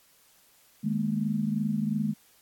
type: chord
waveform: sine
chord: D# suspended fourth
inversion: none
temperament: equal with one note detuned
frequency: 155.56 / 210.2 / 233.1 Hz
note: D#3 / G#3 / A#3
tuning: 0 / +21 / 0 cents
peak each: -32 / -27 / -32 dBFS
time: 0.83-2.14 s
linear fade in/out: 20 ms
effects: white hiss -61 dBFS RMS until 2.41 s + AAC 64 kbps